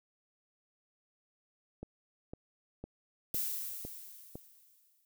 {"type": "click train", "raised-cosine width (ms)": 2, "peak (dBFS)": -29, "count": 6, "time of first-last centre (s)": [1.83, 4.355], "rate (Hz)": 1.98}
{"type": "noise with exponential decay", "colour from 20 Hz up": "violet", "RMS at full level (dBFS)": -33, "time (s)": [3.34, 5.05], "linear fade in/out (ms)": 1, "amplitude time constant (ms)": 370}
{"effects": []}